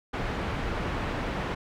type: low-pass noise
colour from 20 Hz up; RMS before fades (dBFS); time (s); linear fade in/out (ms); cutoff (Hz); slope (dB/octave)
pink; -31; 0.13-1.55; 10; 2200; 12
effects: none